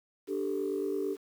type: chord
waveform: sine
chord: D suspended fourth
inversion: none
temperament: just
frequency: 293.7 / 391.6 / 440.5 Hz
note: D4 / G4 / A4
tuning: 0 / -2 / +2 cents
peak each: -35 / -31 / -35 dBFS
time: 0.27-1.17 s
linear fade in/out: 50 ms
effects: tanh soft clip ceiling -23 dBFS + 9-bit